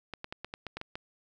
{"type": "clicks", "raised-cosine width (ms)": 0.3, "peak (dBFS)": -22, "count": 9, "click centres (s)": [0.137, 0.244, 0.325, 0.446, 0.539, 0.667, 0.77, 0.814, 0.955], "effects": []}